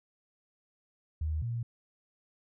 sine tone pair in turn, 77.78 / 117.55 Hz, D#2 / A#2, 0 / +15 cents, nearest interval perfect fifth, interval 715 cents, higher second, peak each -29 / -31 dBFS, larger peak first, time 1.21-1.42 / 1.42-1.63 s, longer neither, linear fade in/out 5 ms, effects none

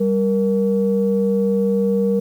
sine tone pair together, 196.1 / 469.9 Hz, G3 / A#4, +1 / +14 cents, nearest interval octave + minor third, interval 1513 cents, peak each -17 dBFS, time 0-2.2 s, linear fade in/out 10 ms, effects tanh soft clip ceiling -7 dBFS + 8-bit

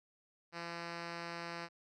5% pulse tone with low-pass filter, 170 Hz, F3, 46 cents flat, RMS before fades -44 dBFS, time 0.52-1.69 s, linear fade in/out 50 ms, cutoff 4300 Hz, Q 1.6, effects none

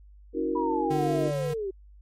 sine chord, F# dominant seventh, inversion second, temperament equal with one note detuned, 277.2 / 321.4 / 370 / 466.2 Hz, C#4 / E4 / F#4 / A#4, 0 / -44 / 0 / 0 cents, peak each -33 / -29 / -31 / -30 dBFS, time 0.33-1.32 s, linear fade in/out 50 ms
sine linear sweep, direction down, 987.8 to 370.4 Hz, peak -28 dBFS, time 0.55-1.71 s, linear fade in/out 10 ms
square tone with vibrato, 146.83 Hz, D3, in tune, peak -30 dBFS, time 0.9-1.54 s, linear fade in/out 10 ms, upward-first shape square, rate 5.7 Hz, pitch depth 9 cents each way
effects added 50 Hz sine -48 dBFS peak until 2.01 s + MP3 64 kbps

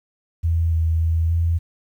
sine tone with pitch steps, 82.9 / 81.3 / 81.9 / 83.8 Hz, E2 / E2 / E2 / E2, +10 / -23 / -11 / +29 cents, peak -16 dBFS, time 0.43-1.59 s, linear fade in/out 20 ms, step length 290 ms, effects 9-bit

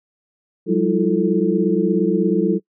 sine tone cluster, 181.9 / 198.7 / 320.1 / 348.9 / 441 Hz, F#3 / G3 / D#4 / F4 / A4, -29 / +24 / +49 / -2 / +4 cents, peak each -21 dBFS, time 0.66-2.6 s, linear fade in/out 50 ms, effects noise-tail reverb RT60 0.1 s tail -24 dB re dry

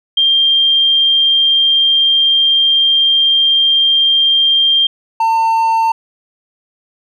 sine / triangle tone pair in turn, 3188 / 901.9 Hz, G7 / A5, +28 / +43 cents, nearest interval octave + minor seventh, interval 2185 cents, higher first, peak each -8 dBFS, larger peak neither, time 0.17-4.87 / 5.2-5.92 s, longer first, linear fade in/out 5 ms, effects none

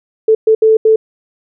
sine tone bursts at uneven times, 440 Hz, A4, in tune, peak -5 dBFS, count 4, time 0.28-0.35 / 0.47-0.55 / 0.62-0.77 / 0.85-0.96 s, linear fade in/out 5 ms, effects none

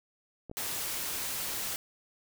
clicks, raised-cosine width 2 ms, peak -29 dBFS, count 2, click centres 0.497 / 0.514 s
white noise, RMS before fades -35 dBFS, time 0.57-1.76 s, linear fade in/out 0 ms
effects none

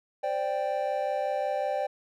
triangle chord, C suspended second, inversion none, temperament just, 523.3 / 588.7 / 784.9 Hz, C5 / D5 / G5, 0 / +4 / +2 cents, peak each -31 / -28 / -29 dBFS, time 0.23-1.87 s, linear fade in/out 10 ms, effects none

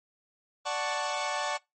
sawtooth chord, D major seventh, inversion none, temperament equal, 587.3 / 740 / 880 / 1108.7 Hz, D5 / F#5 / A5 / C#6, 0 / 0 / 0 / 0 cents, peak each -31 dBFS, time 0.65-1.58 s, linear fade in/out 20 ms, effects noise-tail reverb RT60 0.2 s tail -24 dB re dry + MP3 32 kbps

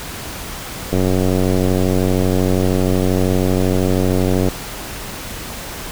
click train, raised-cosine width 2 ms, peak -4 dBFS, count 331, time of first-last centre 0.93-4.486 s, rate 92.8 Hz, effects pink hiss -29 dBFS RMS until 5.91 s

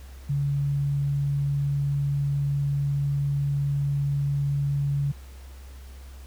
sine tone, 141.4 Hz, C#3, 35 cents sharp, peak -22 dBFS, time 0.29-5.12 s, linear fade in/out 10 ms, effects added 66 Hz sine -40 dBFS peak until 6.26 s + pink hiss -53 dBFS RMS until 6.26 s

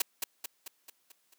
white noise with echo, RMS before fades -27 dBFS, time 0-0.02 s, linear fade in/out 5 ms, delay 220 ms, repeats 6, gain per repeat -5 dB, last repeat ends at 1.34 s, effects white hiss -72 dBFS RMS until 1.38 s + high-pass 200 Hz 12 dB/octave

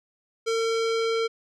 square tone with low-pass filter sweep, 453.7 Hz, A#4, 47 cents flat, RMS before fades -25 dBFS, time 0.46-1.28 s, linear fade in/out 20 ms, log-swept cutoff 6300 to 4000 Hz, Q 1.3, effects none

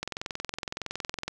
click train, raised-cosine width 0.2 ms, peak -15 dBFS, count 28, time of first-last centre 0.03-1.28 s, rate 21.6 Hz, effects none

